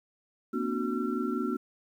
sine tone cluster, 232.7 / 257.7 / 297.7 / 369.6 / 1355 Hz, A#3 / C4 / D4 / F#4 / E6, -3 / -26 / +24 / -2 / +47 cents, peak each -33 / -33 / -35 / -34 / -38 dBFS, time 0.53-1.57 s, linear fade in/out 10 ms, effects 10-bit

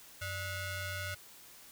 sawtooth ring-modulated tone, 686 Hz, F5, 31 cents flat, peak -30 dBFS, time 0.21-1.15 s, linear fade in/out 10 ms, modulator 779 Hz, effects white hiss -55 dBFS RMS until 1.71 s

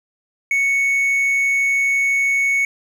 triangle tone, 2217 Hz, C#7, in tune, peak -13 dBFS, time 0.51-2.65 s, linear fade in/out 2 ms, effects none

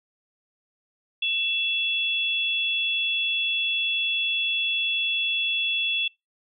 sine tone pair together, 2675 / 3386 Hz, E7 / G#7, +25 / +33 cents, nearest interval major third, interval 408 cents, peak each -25 / -25 dBFS, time 1.22-6.08 s, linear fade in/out 5 ms, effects noise-tail reverb RT60 0.2 s tail -25 dB re dry

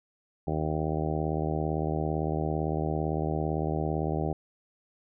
harmonic tone, 77.78 Hz, D#2, in tune, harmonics 1 / 2 / 3 / 4 / 5 / 6 / 7 / 8 / 9 / 10, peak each -34 / -31 / -39 / -35 / -35 / -39 / -40 / -39 / -39 / -38 dBFS, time 0.47-4.33 s, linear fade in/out 5 ms, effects none

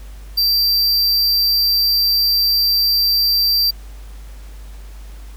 square tone with amplitude modulation, 4700 Hz, D8, 1 cent sharp, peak -12 dBFS, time 0.37-3.71 s, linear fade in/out 10 ms, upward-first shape sine, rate 203 Hz, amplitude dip 30%, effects added 50 Hz sine -32 dBFS peak until 5.36 s + pink hiss -47 dBFS RMS until 5.36 s

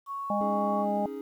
sine tone with pitch glide, 1108.7 to 1117.1 Hz, C#6 to C#6, 0 to +13 cents, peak -32 dBFS, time 0.06-0.86 s, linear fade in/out 50 ms, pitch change +13 cents, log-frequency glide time 0.17-0.71 s
harmonic tone, 204.9 Hz, G#3, 23 cents flat, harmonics 1 / 3 / 4, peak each -30 / -30 / -30 dBFS, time 0.3-1.06 s, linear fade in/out 2 ms
triangle chord, C# suspended second, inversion none, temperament equal, 277.2 / 311.1 / 415.3 Hz, C#4 / D#4 / G#4, 0 / 0 / 0 cents, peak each -37 / -40 / -35 dBFS, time 0.41-1.21 s, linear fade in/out 0 ms
effects 10-bit

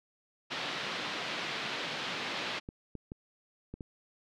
white band-pass noise, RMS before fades -37 dBFS, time 0.5-2.6 s, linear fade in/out 20 ms, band 140 to 3900 Hz, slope 24 dB/octave
clicks, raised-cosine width 3 ms, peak -28 dBFS, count 5, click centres 2.689 / 2.953 / 3.119 / 3.74 / 3.808 s
effects none

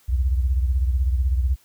sine beating tone pair, 63.1 / 79.1 Hz, B1 / D#2, +38 / +29 cents, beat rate 16 Hz, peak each -18 / -26 dBFS, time 0.08-1.56 s, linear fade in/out 20 ms, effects white hiss -58 dBFS RMS until 1.64 s

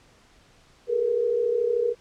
sine tone cluster, 412 / 444.3 / 477.7 Hz, G#4 / A4 / A#4, -14 / +17 / +42 cents, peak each -29 / -29 / -22 dBFS, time 0.87-1.95 s, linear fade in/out 50 ms, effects pink hiss -57 dBFS RMS until 2 s + low-pass 7000 Hz 12 dB/octave

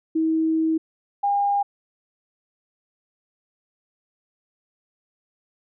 sine tone pair in turn, 320.4 / 807.4 Hz, E4 / G#5, -49 / -49 cents, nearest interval octave + major third, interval 1600 cents, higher second, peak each -18 dBFS, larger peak neither, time 0.15-0.78 / 1.23-1.63 s, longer first, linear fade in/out 10 ms, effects none

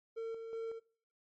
triangle tone with tremolo, 453.4 Hz, A#4, 48 cents flat, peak -35 dBFS, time 0.16-0.8 s, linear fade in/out 20 ms, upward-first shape square, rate 2.7 Hz, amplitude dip 45%, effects noise-tail reverb RT60 0.5 s tail -22 dB re dry + MP3 32 kbps

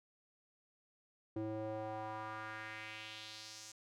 square tone with band-pass filter sweep, 108.8 Hz, A2, 19 cents flat, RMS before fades -45 dBFS, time 1.36-3.72 s, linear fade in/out 5 ms, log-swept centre 360 to 6700 Hz, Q 2.3, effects none

